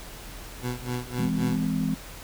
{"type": "tone with tremolo", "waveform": "20% pulse", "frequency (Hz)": 123.47, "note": "B2", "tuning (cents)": 0, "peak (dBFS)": -22, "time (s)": [0.61, 1.67], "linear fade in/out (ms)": 50, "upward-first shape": "sine", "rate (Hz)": 3.8, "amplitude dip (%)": 90}
{"type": "chord", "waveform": "sine", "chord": "E augmented", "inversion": "none", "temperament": "just", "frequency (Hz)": [164.81, 206, 257.5], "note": ["E3", "G#3", "B#3"], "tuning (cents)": [0, -14, -28], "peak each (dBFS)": -28, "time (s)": [1.18, 1.95], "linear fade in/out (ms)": 10}
{"effects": ["added 43 Hz sine -43 dBFS peak until 2.23 s", "pink hiss -43 dBFS RMS until 2.23 s"]}